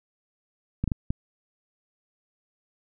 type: clicks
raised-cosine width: 5 ms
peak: -13 dBFS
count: 4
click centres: 0.84 / 0.877 / 0.918 / 1.105 s
effects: none